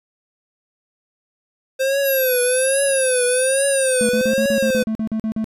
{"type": "tone with vibrato", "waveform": "square", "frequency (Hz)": 523.3, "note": "C5", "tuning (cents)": 0, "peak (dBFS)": -17, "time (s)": [1.79, 4.84], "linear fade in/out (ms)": 20, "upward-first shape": "triangle", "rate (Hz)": 1.2, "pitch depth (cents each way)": 120}
{"type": "linear sweep", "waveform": "sine", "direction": "down", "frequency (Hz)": [11770, 8610], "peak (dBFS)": -21, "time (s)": [2.03, 4.11], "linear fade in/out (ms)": 50}
{"type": "tone bursts", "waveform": "triangle", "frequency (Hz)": 220, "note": "A3", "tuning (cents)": 0, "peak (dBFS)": -17, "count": 12, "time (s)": [4.01, 5.443], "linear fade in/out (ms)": 0, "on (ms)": 80, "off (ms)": 43}
{"effects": ["resampled to 32000 Hz"]}